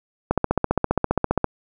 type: click train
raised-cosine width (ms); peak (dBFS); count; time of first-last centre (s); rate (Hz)
1; -4; 18; 0.31-1.443; 15
effects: none